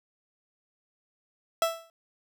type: tone with exponential decay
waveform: 30% pulse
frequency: 661 Hz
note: E5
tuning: 5 cents sharp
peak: -17 dBFS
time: 1.62-1.9 s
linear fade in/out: 1 ms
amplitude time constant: 59 ms
effects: none